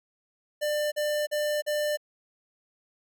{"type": "tone bursts", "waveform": "square", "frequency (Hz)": 596, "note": "D5", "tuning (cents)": 25, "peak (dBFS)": -26, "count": 4, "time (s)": [0.61, 1.973], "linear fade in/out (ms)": 20, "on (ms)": 310, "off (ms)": 41, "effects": []}